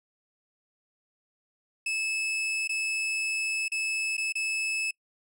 40% pulse tone with dropouts, 2606 Hz, E7, 20 cents flat, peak -26 dBFS, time 1.86-4.91 s, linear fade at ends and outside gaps 5 ms, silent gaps 2.676-2.692 / 3.682-3.718 / 4.169-4.178 / 4.324-4.353 s, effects noise-tail reverb RT60 0.1 s tail -25 dB re dry + low-pass 12000 Hz 12 dB/octave

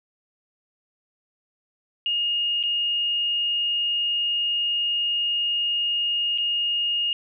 sine tone with dropouts, 2850 Hz, F7, 34 cents sharp, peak -21 dBFS, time 2.06-7.13 s, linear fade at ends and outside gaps 1 ms, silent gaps 2.629-2.636 / 6.377-6.383 s, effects none

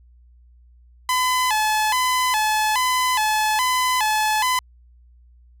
sawtooth tone with vibrato, 932.3 Hz, A#5, in tune, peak -14 dBFS, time 1.09-4.59 s, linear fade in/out 2 ms, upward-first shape square, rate 1.2 Hz, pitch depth 140 cents each way, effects added 60 Hz sine -48 dBFS peak until 5.6 s

